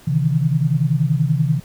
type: tone cluster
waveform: sine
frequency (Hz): 131.6 / 151.8 / 162.2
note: C3 / D#3 / E3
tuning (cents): +10 / -42 / -28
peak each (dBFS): -19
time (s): 0.07-1.6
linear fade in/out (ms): 10
effects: pink hiss -47 dBFS RMS until 1.64 s